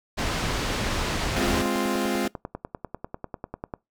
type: low-pass noise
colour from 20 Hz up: pink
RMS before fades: -27 dBFS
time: 0.17-1.63 s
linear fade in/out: 20 ms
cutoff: 5800 Hz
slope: 12 dB/octave
type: chord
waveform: sawtooth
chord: F minor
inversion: first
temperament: equal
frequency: 207.7 / 261.6 / 349.2 Hz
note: Ab3 / C4 / F4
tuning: 0 / 0 / 0 cents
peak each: -24 dBFS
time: 1.36-2.28 s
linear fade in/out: 5 ms
type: click train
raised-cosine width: 1 ms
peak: -18 dBFS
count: 23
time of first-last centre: 1.56-3.738 s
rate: 10.1 Hz
effects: noise-tail reverb RT60 0.2 s tail -23 dB re dry